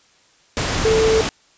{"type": "tone in noise", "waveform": "sine", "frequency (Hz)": 442.2, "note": "A4", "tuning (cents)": 9, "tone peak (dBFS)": -13, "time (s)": [0.85, 1.21], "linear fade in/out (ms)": 0, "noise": "pink", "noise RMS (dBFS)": -21, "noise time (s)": [0.57, 1.29], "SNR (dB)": 5, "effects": ["white hiss -55 dBFS RMS until 1.57 s", "resampled to 16000 Hz"]}